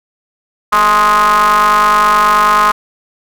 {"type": "ring-modulated tone", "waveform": "square", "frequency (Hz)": 102.3, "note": "G#2", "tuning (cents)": -26, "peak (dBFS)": -5, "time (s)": [0.72, 2.72], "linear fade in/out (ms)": 10, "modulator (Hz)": 1150, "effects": []}